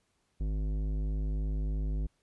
sine tone with tanh clipping, 51.6 Hz, G#1, 10 cents flat, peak -31 dBFS, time 0.4-2.07 s, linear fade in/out 10 ms, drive 14 dB, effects pink hiss -75 dBFS RMS until 2.22 s + resampled to 24000 Hz

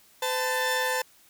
sawtooth tone cluster, 509 / 886 / 1771 Hz, C5 / A5 / A6, -48 / +12 / +11 cents, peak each -25 / -26 / -27 dBFS, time 0.22-1.02 s, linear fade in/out 5 ms, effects white hiss -58 dBFS RMS until 1.29 s

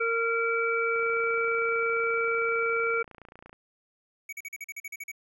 harmonic tone, 460.6 Hz, A#4, 21 cents flat, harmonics 1 / 3 / 5, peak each -28 / -28 / -30 dBFS, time 0-3.03 s, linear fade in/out 10 ms
click train, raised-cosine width 0.5 ms, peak -32 dBFS, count 75, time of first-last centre 0.96-3.529 s, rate 28.8 Hz
square tone bursts, 2260 Hz, C#7, 33 cents sharp, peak -36 dBFS, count 11, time 4.29-5.117 s, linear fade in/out 5 ms, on 37 ms, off 42 ms
effects none

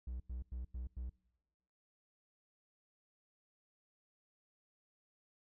triangle tone bursts, 61.7 Hz, B1, 1 cent flat, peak -38 dBFS, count 5, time 0.07-1.096 s, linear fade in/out 5 ms, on 130 ms, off 94 ms, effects noise-tail reverb RT60 1.0 s tail -24 dB re dry

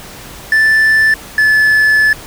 triangle tone pair in turn, 1760 / 1730.8 Hz, A6 / A6, 0 / -29 cents, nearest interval unison, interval 29 cents, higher first, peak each -5 dBFS, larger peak neither, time 0.52-1.14 / 1.38-2.13 s, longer second, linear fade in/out 2 ms, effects pink hiss -32 dBFS RMS until 2.26 s

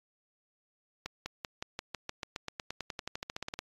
accelerating click train, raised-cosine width 0.2 ms, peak -19 dBFS, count 24, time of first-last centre 1.06-3.59 s, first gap 200 ms, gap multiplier 0.94, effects AAC 32 kbps

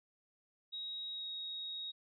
sine tone with pitch glide, 3800 to 3772 Hz, A#7 to A#7, +33 to +20 cents, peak -40 dBFS, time 0.72-1.92 s, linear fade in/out 20 ms, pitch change -13 cents, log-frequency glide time 1.12-1.28 s, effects none

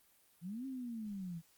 sine linear two-way sweep, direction up then down, 159.5 to 270.9 to 159.5 Hz, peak -40 dBFS, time 0.41-1.42 s, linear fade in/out 50 ms, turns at 0.66 s, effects white hiss -69 dBFS RMS until 1.57 s + Opus 32 kbps

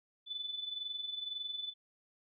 sine tone with amplitude modulation, 3493 Hz, A7, 13 cents flat, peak -35 dBFS, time 0.26-1.74 s, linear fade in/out 50 ms, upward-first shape sine, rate 21.9 Hz, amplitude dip 65%, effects none

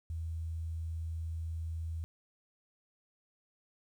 sine tone, 81.6 Hz, E2, 17 cents flat, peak -35 dBFS, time 0.1-2.04 s, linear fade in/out 0 ms, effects 11-bit

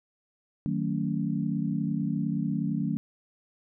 sine chord, D# half-diminished seventh, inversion none, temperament just, 155.56 / 186.68 / 224 / 280 Hz, D#3 / F#3 / A3 / C#4, 0 / +16 / +31 / +18 cents, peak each -31 / -31 / -31 / -33 dBFS, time 0.66-2.97 s, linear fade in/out 0 ms, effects none

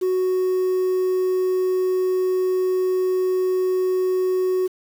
sine tone, 370 Hz, F#4, in tune, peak -15 dBFS, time 0.01-4.68 s, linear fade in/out 20 ms, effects tanh soft clip ceiling -17 dBFS + 7-bit

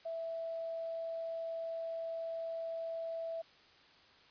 sine tone with quantisation, 659.3 Hz, E5, in tune, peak -37 dBFS, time 0.05-3.42 s, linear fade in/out 10 ms, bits 11, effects white hiss -62 dBFS RMS until 4.3 s + resampled to 11025 Hz

